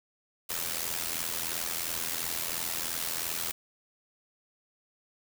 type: noise with amplitude modulation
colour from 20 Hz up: white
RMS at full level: -30 dBFS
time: 0.49-3.52 s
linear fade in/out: 10 ms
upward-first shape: sine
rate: 82.9 Hz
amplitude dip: 75%
effects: none